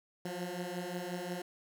15% pulse beating tone pair, 174.61 / 180.21 Hz, F3 / F#3, 0 / -45 cents, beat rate 5.6 Hz, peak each -35 / -33 dBFS, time 0.25-1.42 s, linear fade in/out 5 ms, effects none

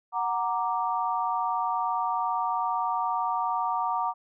sine chord, Gb augmented, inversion none, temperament equal, 740 / 932.3 / 1174.7 Hz, Gb5 / Bb5 / D6, 0 / 0 / 0 cents, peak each -30 / -28 / -30 dBFS, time 0.12-4.14 s, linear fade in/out 50 ms, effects none

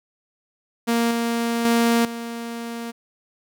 sawtooth tone with level steps, 233.1 Hz, A#3, in tune, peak -14 / -17 / -12 / -25 dBFS, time 0.87-2.92 s, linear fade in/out 20 ms, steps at 1.11 / 1.65 / 2.05 s, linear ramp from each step 2 ms, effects none

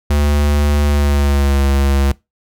square tone with pitch glide, 73 to 69.1 Hz, D2 to C#2, -10 to -5 cents, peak -12 dBFS, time 0.1-2.12 s, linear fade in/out 5 ms, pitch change -95 cents, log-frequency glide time 0.84-1.61 s, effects noise-tail reverb RT60 0.2 s tail -21 dB re dry

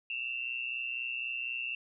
sine tone pair together, 2637 / 2761 Hz, E7 / F7, 0 / -20 cents, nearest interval minor second, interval 80 cents, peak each -37 / -36 dBFS, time 0.1-1.75 s, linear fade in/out 2 ms, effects none

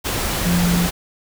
sine tone in noise, 174.9 Hz, F3, 3 cents sharp, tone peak -15 dBFS, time 0.45-0.88 s, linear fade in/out 20 ms, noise pink, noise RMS -22 dBFS, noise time 0.04-0.91 s, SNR +4 dB, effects none

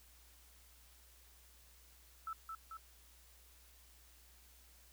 sine tone with echo, 1318.5 Hz, E6, in tune, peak -40 dBFS, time 2.27-2.33 s, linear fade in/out 2 ms, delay 220 ms, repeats 2, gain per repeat -3 dB, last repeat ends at 2.77 s, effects added 60 Hz sine -64 dBFS peak until 4.92 s + white hiss -65 dBFS RMS until 4.92 s

